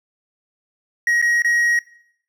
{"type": "tone with dropouts", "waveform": "triangle", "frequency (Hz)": 1893, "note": "A#6", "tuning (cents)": 26, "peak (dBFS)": -13, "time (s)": [1.07, 1.79], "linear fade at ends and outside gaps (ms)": 2, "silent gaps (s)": [[1.216, 1.224], [1.421, 1.446]], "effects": ["noise-tail reverb RT60 0.7 s tail -20 dB re dry"]}